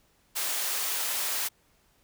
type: high-pass noise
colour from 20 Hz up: white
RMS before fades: -30 dBFS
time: 0.35-1.49 s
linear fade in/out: 20 ms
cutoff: 520 Hz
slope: 12 dB/octave
effects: pink hiss -66 dBFS RMS until 2.03 s